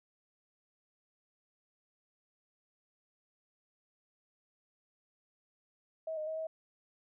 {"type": "tone with pitch steps", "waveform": "sine", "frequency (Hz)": [641, 617, 635, 640], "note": ["E5", "D#5", "D#5", "D#5"], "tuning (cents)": [-49, -15, 35, 49], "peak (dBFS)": -35, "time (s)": [6.07, 6.47], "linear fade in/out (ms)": 5, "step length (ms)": 100, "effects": []}